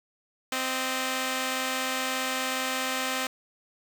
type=tone pair together; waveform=5% pulse; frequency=260 / 619 Hz; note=C4 / D#5; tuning=-11 / -9 cents; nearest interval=octave + minor third; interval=1502 cents; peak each=-17 / -22 dBFS; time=0.52-3.27 s; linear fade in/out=2 ms; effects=none